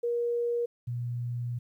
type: tone pair in turn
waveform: sine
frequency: 474.9 / 120.73 Hz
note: A#4 / B2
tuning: +32 / -39 cents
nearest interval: 2 octaves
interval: 2371 cents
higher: first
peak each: -26 / -30 dBFS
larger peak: first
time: 0.03-0.66 / 0.87-1.59 s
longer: second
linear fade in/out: 10 ms
effects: 11-bit